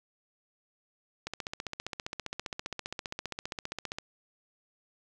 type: click train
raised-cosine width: 0.2 ms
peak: -18 dBFS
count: 42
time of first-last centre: 1.27-3.985 s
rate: 15.1 Hz
effects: none